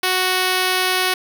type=tone; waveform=5% pulse; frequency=370 Hz; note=F#4; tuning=in tune; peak=-5 dBFS; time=0.03-1.14 s; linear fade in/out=5 ms; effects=none